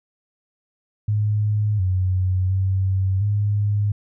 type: tone with pitch steps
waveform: sine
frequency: 105.3 / 92.7 / 95.4 / 103.2 Hz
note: G#2 / F#2 / G2 / G#2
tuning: +24 / +4 / -47 / -10 cents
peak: -17 dBFS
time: 1.08-3.92 s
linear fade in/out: 5 ms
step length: 710 ms
effects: none